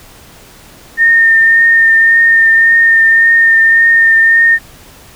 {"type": "tone with vibrato", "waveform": "sine", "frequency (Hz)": 1822, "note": "A#6", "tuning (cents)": -40, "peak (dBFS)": -4, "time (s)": [0.97, 4.59], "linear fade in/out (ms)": 50, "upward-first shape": "triangle", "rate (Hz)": 1.8, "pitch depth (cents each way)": 17, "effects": ["pink hiss -38 dBFS RMS until 5.15 s"]}